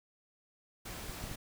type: noise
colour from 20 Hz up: pink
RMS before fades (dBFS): -44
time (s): 0.85-1.36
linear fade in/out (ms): 10
type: clicks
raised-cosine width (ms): 5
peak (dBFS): -30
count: 3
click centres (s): 1.096 / 1.24 / 1.314
effects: none